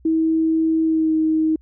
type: tone with pitch glide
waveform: sine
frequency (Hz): 321.7 to 315.6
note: E4 to D#4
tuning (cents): -42 to +25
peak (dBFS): -15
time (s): 0.05-1.56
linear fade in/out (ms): 5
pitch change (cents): -33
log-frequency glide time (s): 0.83-1.14
effects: added 62 Hz sine -48 dBFS peak until 1.61 s